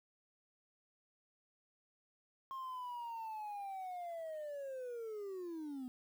sine linear sweep, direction down, 1073 to 246.9 Hz, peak -39 dBFS, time 2.51-5.88 s, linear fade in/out 0 ms, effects tanh soft clip ceiling -41 dBFS + 11-bit

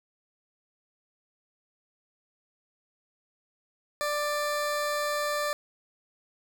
20% pulse tone, 590 Hz, D5, 8 cents sharp, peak -22 dBFS, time 4.01-5.53 s, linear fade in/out 0 ms, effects 8-bit

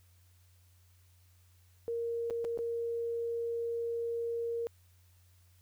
sine tone with dropouts, 466.2 Hz, A#4, in tune, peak -32 dBFS, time 1.88-4.67 s, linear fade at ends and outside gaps 0 ms, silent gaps 2.3-2.307 / 2.444-2.449 / 2.575-2.589 s, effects added 89 Hz sine -61 dBFS peak until 5.61 s + white hiss -70 dBFS RMS until 5.61 s

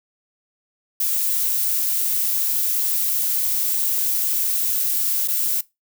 violet noise with dropouts, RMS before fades -21 dBFS, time 1-5.61 s, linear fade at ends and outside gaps 5 ms, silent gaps 5.276-5.283 s, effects noise-tail reverb RT60 0.2 s tail -20 dB re dry

